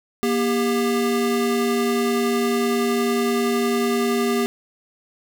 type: tone pair together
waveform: square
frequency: 237.6 / 399.6 Hz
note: A#3 / G4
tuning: +33 / +33 cents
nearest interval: major sixth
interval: 900 cents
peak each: -22 dBFS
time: 0.23-4.46 s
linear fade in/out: 0 ms
effects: none